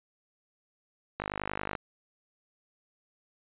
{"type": "click train", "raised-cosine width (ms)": 0.5, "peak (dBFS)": -17, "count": 29, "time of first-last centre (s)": [1.2, 1.752], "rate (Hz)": 50.7, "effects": ["resampled to 8000 Hz"]}